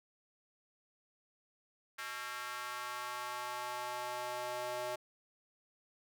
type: tone with high-pass filter sweep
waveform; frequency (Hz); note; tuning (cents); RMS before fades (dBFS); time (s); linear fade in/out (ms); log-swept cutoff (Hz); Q
square; 123.47; B2; 0; -41; 1.98-4.96; 10; 1500 to 600; 2.2
effects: none